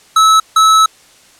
square tone bursts at uneven times, 1300 Hz, E6, 24 cents flat, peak -6 dBFS, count 2, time 0.16-0.4 / 0.56-0.86 s, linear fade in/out 5 ms, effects white hiss -45 dBFS RMS until 1.39 s + low-pass 9000 Hz 12 dB/octave

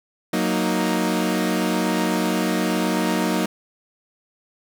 sawtooth chord, D# minor, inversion first, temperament equal, 185 / 233.1 / 311.1 Hz, F#3 / A#3 / D#4, 0 / 0 / 0 cents, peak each -20 dBFS, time 0.33-3.46 s, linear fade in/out 5 ms, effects none

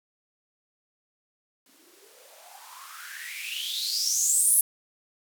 violet noise with band-pass filter sweep, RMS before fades -29 dBFS, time 1.66-4.61 s, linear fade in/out 2 ms, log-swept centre 250 to 11000 Hz, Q 8.4, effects none

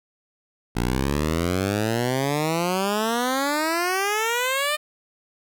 10% pulse exponential sweep, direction up, 57.3 to 612 Hz, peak -13 dBFS, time 0.75-4.77 s, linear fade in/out 20 ms, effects none

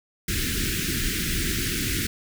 pink band-stop noise, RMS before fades -26 dBFS, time 0.28-2.07 s, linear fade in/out 5 ms, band 390 to 1500 Hz, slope 48 dB/octave, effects none

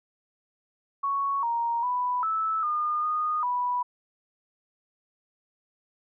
sine tone with pitch steps, 1111 / 935 / 990 / 1309 / 1216 / 1231 / 984 Hz, C#6 / A#5 / B5 / E6 / D#6 / D#6 / B5, +4 / +5 / +4 / -13 / -40 / -19 / -7 cents, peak -24 dBFS, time 1.03-3.83 s, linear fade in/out 10 ms, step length 400 ms, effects none

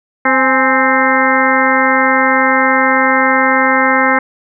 harmonic tone with a mistuned harmonic, 261.6 Hz, C4, in tune, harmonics 1 / 2 / 3 / 4 / 5 / 6 / 7 / 8, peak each -17 / -17 / -17 / -17 / -17 / -17 / -17 / -17 dBFS, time 0.25-4.19 s, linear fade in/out 5 ms, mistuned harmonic 3, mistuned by +82 cents, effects none

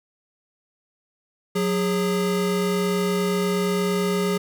square tone pair together, 182.86 / 410.5 Hz, F#3 / G#4, -20 / -20 cents, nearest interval octave + major second, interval 1400 cents, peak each -24 dBFS, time 1.55-4.38 s, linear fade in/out 10 ms, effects none

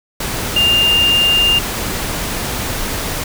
sine tone in noise, 2803 Hz, F7, 6 cents sharp, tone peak -10 dBFS, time 0.56-1.59 s, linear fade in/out 5 ms, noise pink, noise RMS -21 dBFS, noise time 0.2-3.24 s, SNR +8 dB, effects none

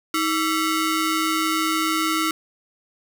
sawtooth ring-modulated tone, 830.6 Hz, G#5, in tune, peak -13 dBFS, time 0.14-2.31 s, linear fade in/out 2 ms, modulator 512 Hz, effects none

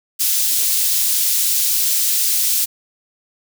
white high-pass noise, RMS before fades -17 dBFS, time 0.19-2.66 s, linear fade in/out 20 ms, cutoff 4200 Hz, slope 12 dB/octave, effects none

